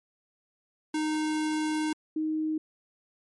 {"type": "tone pair in turn", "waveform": ["square", "sine"], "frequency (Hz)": [308.9, 312.1], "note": ["D#4", "D#4"], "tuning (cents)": [-12, 5], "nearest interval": "unison", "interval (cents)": 17, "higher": "second", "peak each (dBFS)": [-27, -26], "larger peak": "second", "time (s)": [[0.94, 1.93], [2.16, 2.58]], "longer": "first", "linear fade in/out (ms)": 5, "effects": ["MP3 48 kbps"]}